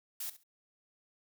blue noise with echo, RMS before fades -39 dBFS, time 0.2-0.3 s, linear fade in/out 5 ms, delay 68 ms, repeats 2, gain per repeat -15 dB, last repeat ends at 0.436 s, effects none

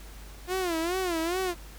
sawtooth tone with vibrato, 349.2 Hz, F4, in tune, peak -23 dBFS, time 0.47-1.55 s, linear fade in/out 50 ms, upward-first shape sine, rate 2.4 Hz, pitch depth 140 cents each way, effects added 50 Hz sine -44 dBFS peak until 1.78 s + pink hiss -50 dBFS RMS until 1.78 s

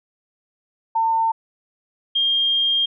sine tone pair in turn, 902 / 3214 Hz, A5 / G7, +43 / +43 cents, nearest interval octave + minor seventh, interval 2200 cents, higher second, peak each -16 dBFS, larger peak neither, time 0.95-1.32 / 2.15-2.86 s, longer second, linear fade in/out 10 ms, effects none

